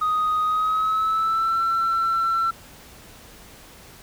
sine tone with pitch glide, 1248 to 1345.3 Hz, D#6 to E6, +5 to +35 cents, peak -17 dBFS, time 0.01-2.51 s, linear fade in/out 10 ms, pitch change +130 cents, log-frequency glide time 0.45-1.58 s, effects tanh soft clip ceiling -17 dBFS + pink hiss -46 dBFS RMS until 4.02 s

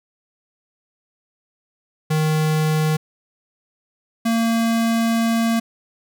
square tone pair in turn, 155.56 / 228.6 Hz, D#3 / A#3, 0 / -34 cents, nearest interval perfect fifth, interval 666 cents, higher second, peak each -17 dBFS, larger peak neither, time 2.1-2.97 / 4.25-5.6 s, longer second, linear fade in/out 10 ms, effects none

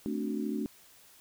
sine chord, D dominant seventh, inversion second, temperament equal, 220 / 261.6 / 293.7 / 370 Hz, A3 / C4 / D4 / F#4, 0 / 0 / 0 / 0 cents, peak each -34 / -38 / -35 / -39 dBFS, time 0.06-0.66 s, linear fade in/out 0 ms, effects white hiss -58 dBFS RMS until 1.2 s

